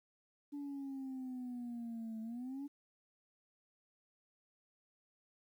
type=exponential two-way sweep; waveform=sine; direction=down then up; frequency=289.5 to 220 to 289.5 Hz; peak=-39 dBFS; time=0.52-2.68 s; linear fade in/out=20 ms; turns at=2.21 s; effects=tanh soft clip ceiling -39 dBFS + 12-bit